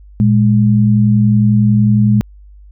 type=tone pair together; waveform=sine; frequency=116.54 / 207.5 Hz; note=A#2 / G#3; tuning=0 / -1 cents; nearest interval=minor seventh; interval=999 cents; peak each=-10 dBFS; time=0.2-2.21 s; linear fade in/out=0 ms; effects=added 50 Hz sine -36 dBFS peak until 2.71 s